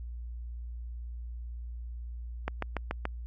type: click train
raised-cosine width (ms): 0.5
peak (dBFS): -16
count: 5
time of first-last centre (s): 2.48-3.054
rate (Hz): 6.97
effects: added 59 Hz sine -37 dBFS peak until 3.26 s + AAC 48 kbps